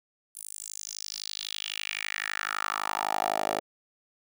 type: tone with high-pass filter sweep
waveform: 10% pulse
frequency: 51.91 Hz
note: G#1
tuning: in tune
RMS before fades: -33 dBFS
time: 0.35-3.6 s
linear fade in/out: 5 ms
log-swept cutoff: 10000 to 530 Hz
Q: 3.5
effects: none